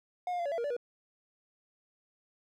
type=tone with pitch steps; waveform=triangle; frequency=720 / 709 / 688 / 567 / 668 / 470.6 / 579 / 482.8 Hz; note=F#5 / F5 / F5 / C#5 / E5 / A#4 / D5 / B4; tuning=-47 / +26 / -26 / +39 / +23 / +16 / -25 / -39 cents; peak=-29 dBFS; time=0.27-0.766 s; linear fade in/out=2 ms; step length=62 ms; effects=none